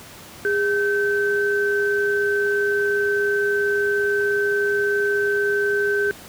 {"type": "tone pair together", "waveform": "sine", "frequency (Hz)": [408.3, 1541.5], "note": ["G#4", "G6"], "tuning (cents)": [-29, -29], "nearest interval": "octave + major seventh", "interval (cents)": 2300, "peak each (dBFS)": [-20, -21], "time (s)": [0.45, 6.11], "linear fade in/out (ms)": 0, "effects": ["pink hiss -41 dBFS RMS until 6.28 s", "high-pass 80 Hz 12 dB/octave"]}